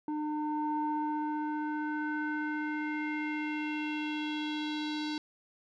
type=tone with low-pass filter sweep; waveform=square; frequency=302.5 Hz; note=D#4; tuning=49 cents flat; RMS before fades=-34 dBFS; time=0.08-5.18 s; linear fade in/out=2 ms; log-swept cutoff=710 to 4400 Hz; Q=3.8; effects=none